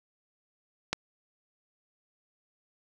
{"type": "click", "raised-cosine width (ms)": 0.2, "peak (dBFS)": -10, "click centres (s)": 0.93, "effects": []}